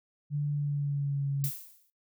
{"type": "tone with pitch glide", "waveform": "sine", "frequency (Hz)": [146, 139.57], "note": ["D3", "C#3"], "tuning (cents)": [-10, 12], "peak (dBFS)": -27, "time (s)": [0.3, 1.51], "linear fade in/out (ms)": 50, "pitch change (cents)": -78, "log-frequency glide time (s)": [0.52, 1.28]}
{"type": "noise with exponential decay", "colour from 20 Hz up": "violet", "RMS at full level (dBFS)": -32, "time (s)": [1.44, 1.9], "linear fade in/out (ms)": 0, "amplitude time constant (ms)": 100}
{"effects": ["noise-tail reverb RT60 0.2 s tail -23 dB re dry"]}